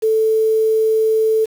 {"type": "tone with quantisation", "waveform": "sine", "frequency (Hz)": 440, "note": "A4", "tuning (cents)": 0, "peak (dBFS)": -12, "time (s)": [0.02, 1.46], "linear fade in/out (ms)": 20, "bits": 6, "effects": []}